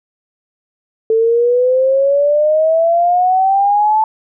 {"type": "exponential sweep", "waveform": "sine", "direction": "up", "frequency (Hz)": [441.9, 880], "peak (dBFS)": -9, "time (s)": [1.1, 4.04], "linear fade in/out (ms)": 2, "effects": []}